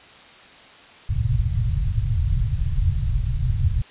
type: low-pass noise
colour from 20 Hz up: white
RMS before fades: -21 dBFS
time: 1.09-3.82 s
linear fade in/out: 5 ms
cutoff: 130 Hz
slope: 48 dB/octave
effects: white hiss -46 dBFS RMS until 3.9 s + resampled to 8000 Hz